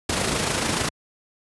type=noise with amplitude modulation; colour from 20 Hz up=pink; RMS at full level=-21 dBFS; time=0.09-0.89 s; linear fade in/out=5 ms; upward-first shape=sine; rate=26.7 Hz; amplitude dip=45%; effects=high-pass 80 Hz 12 dB/octave + resampled to 24000 Hz

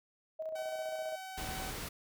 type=tone with tremolo; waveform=sine; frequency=634 Hz; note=D#5; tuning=32 cents sharp; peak=-35 dBFS; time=0.39-1.16 s; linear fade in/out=10 ms; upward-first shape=square; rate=15 Hz; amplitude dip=40%
type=tone; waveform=sawtooth; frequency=759 Hz; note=F#5; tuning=44 cents sharp; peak=-39 dBFS; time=0.55-1.71 s; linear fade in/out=10 ms
type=noise; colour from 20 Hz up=pink; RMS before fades=-41 dBFS; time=1.37-1.89 s; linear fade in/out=10 ms
effects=none

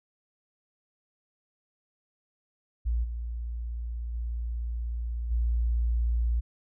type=tone with level steps; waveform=sine; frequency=58.27 Hz; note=A#1; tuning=in tune; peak=-24 / -31 / -29 / -23 dBFS; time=2.85-6.41 s; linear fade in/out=20 ms; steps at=3.03 / 4.13 / 5.3 s; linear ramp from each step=20 ms; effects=none

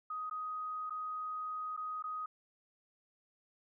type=tone with dropouts; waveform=sine; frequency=1252 Hz; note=D#6; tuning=10 cents sharp; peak=-37 dBFS; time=0.1-2.26 s; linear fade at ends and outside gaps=5 ms; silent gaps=0.298-0.31 / 0.897-0.905 / 1.766-1.774 / 2.025-2.039 s; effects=none

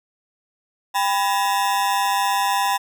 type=ring-modulated tone; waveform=40% pulse; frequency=895 Hz; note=A5; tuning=29 cents sharp; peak=-14 dBFS; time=0.94-2.78 s; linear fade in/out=20 ms; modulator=98.4 Hz; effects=none

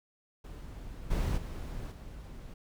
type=noise with level steps; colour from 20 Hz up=brown; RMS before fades=-44 / -30 / -39 / -45 dBFS; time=0.44-2.54 s; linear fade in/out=5 ms; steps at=1.1 / 1.37 / 1.91 s; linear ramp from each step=10 ms; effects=none

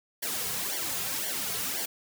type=noise with flanger; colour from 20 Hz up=white; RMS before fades=-32 dBFS; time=0.22-1.86 s; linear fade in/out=10 ms; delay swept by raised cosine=0.77 to 3.47 ms; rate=1.9 Hz; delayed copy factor=-0.9; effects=none

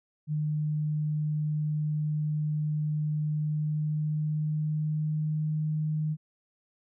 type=tone with pitch glide; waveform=sine; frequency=151.7 to 154.08 Hz; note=D#3 to D#3; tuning=-44 to -17 cents; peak=-26 dBFS; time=0.27-6.17 s; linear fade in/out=50 ms; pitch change=+27 cents; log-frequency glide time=3.31-5.55 s; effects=none

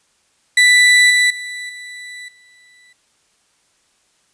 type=tone with level steps; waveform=35% pulse; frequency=1978 Hz; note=B6; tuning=2 cents sharp; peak=-6 / -9 / -24 / -29 / -45 dBFS; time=0.57-2.93 s; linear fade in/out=5 ms; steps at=1.1 / 1.3 / 1.69 / 2.28 s; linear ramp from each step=5 ms; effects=white hiss -60 dBFS RMS until 4.33 s + resampled to 22050 Hz

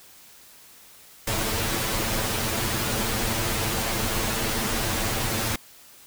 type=noise with comb filter; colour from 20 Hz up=pink; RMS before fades=-26 dBFS; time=1.27-5.56 s; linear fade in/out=5 ms; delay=9 ms; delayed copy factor=+0.9; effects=white hiss -50 dBFS RMS until 6.06 s

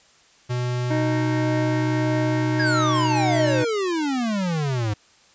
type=tone; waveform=square; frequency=123.47 Hz; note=B2; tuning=in tune; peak=-23 dBFS; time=0.49-3.64 s; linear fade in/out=20 ms
type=harmonic tone; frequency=309.5 Hz; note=D#4; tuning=9 cents flat; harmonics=1 / 2 / 3 / 5 / 6 / 7; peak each=-23 / -29 / -33 / -37 / -39 / -40 dBFS; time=0.9-3.65 s; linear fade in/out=10 ms
type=exponential sweep; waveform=square; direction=down; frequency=1678 to 101.7 Hz; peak=-22 dBFS; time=2.59-4.94 s; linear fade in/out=10 ms
effects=white hiss -55 dBFS RMS until 5.34 s + resampled to 16000 Hz

